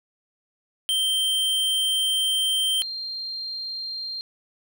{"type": "tone pair in turn", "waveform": ["square", "sine"], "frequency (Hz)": [3136, 4186], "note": ["G7", "C8"], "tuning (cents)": [0, 0], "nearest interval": "perfect fourth", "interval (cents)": 500, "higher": "second", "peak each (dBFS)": [-21, -29], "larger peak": "first", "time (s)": [[0.89, 2.82], [2.82, 4.21]], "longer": "first", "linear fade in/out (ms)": 0, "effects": ["10-bit"]}